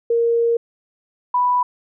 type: tone pair in turn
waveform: sine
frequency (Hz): 466.2 / 987.8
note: A#4 / B5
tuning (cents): 0 / 0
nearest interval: octave + minor second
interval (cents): 1300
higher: second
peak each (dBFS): -14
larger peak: neither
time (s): 0.1-0.57 / 1.34-1.63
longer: first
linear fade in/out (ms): 5
effects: none